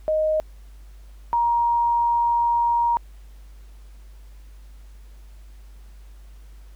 sine tone pair in turn, 622.3 / 942.7 Hz, D#5 / A#5, 0 / +19 cents, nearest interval perfect fifth, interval 719 cents, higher second, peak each -18 / -17 dBFS, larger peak second, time 0.08-0.4 / 1.33-2.97 s, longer second, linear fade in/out 0 ms, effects added 50 Hz sine -41 dBFS peak until 6.75 s + pink hiss -59 dBFS RMS until 6.75 s

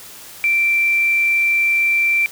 sine tone, 2348 Hz, D7, 1 cent flat, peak -13 dBFS, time 0.44-2.26 s, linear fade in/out 0 ms, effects white hiss -38 dBFS RMS until 2.31 s

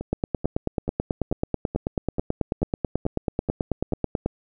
two click trains, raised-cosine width 2 ms, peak -17 / -9 dBFS, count 10 / 39, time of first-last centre 0.01-3.923 / 0.13-4.26 s, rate 2.3 / 9.2 Hz, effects none

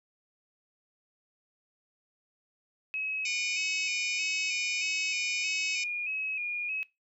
sine tone with vibrato, 2495 Hz, D#7, 4 cents sharp, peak -31 dBFS, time 2.94-6.83 s, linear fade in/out 0 ms, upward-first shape square, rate 1.6 Hz, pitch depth 45 cents each way
harmonic tone, 744 Hz, F#5, 9 cents sharp, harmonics 3 / 4 / 5 / 6 / 7 / 8 / 9 / 10, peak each -38 / -41 / -41 / -44 / -38 / -41 / -44 / -43 dBFS, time 3.25-5.84 s, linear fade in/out 5 ms
effects noise-tail reverb RT60 0.2 s tail -20 dB re dry

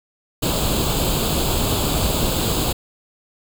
pink noise with comb filter, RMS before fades -20 dBFS, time 0.42-2.73 s, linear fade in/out 10 ms, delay 0.26 ms, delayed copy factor +0.75, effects none

